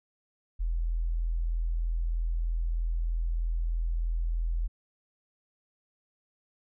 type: tone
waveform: sine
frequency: 41.59 Hz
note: E1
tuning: 16 cents sharp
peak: -26 dBFS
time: 0.59-4.68 s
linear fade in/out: 20 ms
effects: none